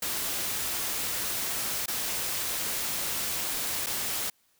white noise with dropouts, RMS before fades -31 dBFS, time 0.02-4.3 s, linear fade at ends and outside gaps 5 ms, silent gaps 1.86-1.879 / 3.862-3.867 s, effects white hiss -68 dBFS RMS until 4.59 s

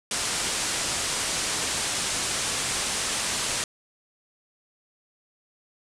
white low-pass noise, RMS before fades -28 dBFS, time 0.11-3.64 s, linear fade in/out 2 ms, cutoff 9600 Hz, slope 48 dB/octave, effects none

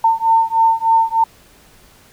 sine beating tone pair, 902 / 905.3 Hz, A5 / A5, +43 / +49 cents, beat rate 3.3 Hz, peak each -14 dBFS, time 0.04-1.24 s, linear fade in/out 5 ms, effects pink hiss -48 dBFS RMS until 2.12 s

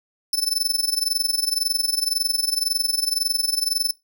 sawtooth tone with amplitude modulation, 5274 Hz, E8, in tune, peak -14 dBFS, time 0.33-3.91 s, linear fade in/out 2 ms, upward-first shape sine, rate 21.9 Hz, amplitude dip 90%, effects noise-tail reverb RT60 0.2 s tail -22 dB re dry

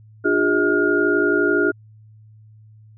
sine tone cluster, 299 / 357.1 / 408.9 / 636 / 1423 Hz, D4 / F4 / G#4 / D#5 / F6, +31 / +39 / -27 / +38 / +32 cents, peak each -22 / -21 / -20 / -29 / -20 dBFS, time 0.24-1.72 s, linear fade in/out 20 ms, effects added 108 Hz sine -44 dBFS peak until 2.97 s

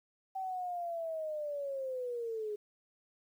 sine linear sweep, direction down, 770 to 413.1 Hz, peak -35 dBFS, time 0.35-2.56 s, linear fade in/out 10 ms, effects 11-bit

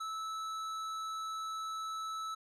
sine tone with tanh clipping, 1308 Hz, E6, 14 cents flat, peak -39 dBFS, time 0-2.35 s, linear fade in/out 10 ms, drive 13 dB, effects none

